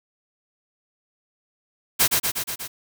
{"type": "noise with echo", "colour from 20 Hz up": "white", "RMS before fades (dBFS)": -17, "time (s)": [1.99, 2.08], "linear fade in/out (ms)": 20, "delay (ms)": 120, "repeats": 5, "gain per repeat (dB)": -3, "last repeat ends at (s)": 2.68, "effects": []}